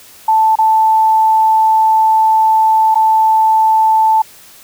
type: tone with dropouts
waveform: sine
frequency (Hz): 880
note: A5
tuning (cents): 0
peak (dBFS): -7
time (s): 0.28-4.22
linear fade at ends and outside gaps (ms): 5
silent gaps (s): 0.556-0.586 / 2.945-2.955
effects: white hiss -40 dBFS RMS until 4.63 s